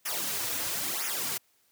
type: noise with flanger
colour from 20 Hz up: white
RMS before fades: -32 dBFS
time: 0.05-1.38 s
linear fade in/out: 10 ms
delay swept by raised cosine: 0.23 to 5.33 ms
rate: 1 Hz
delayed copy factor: -1
effects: white hiss -68 dBFS RMS until 1.71 s + high-pass 80 Hz 12 dB/octave